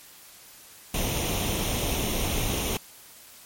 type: noise with comb filter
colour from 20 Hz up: pink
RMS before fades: -27 dBFS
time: 0.94-2.77 s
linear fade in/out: 2 ms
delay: 0.32 ms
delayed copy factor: +0.6
effects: white hiss -49 dBFS RMS until 3.45 s + MP3 64 kbps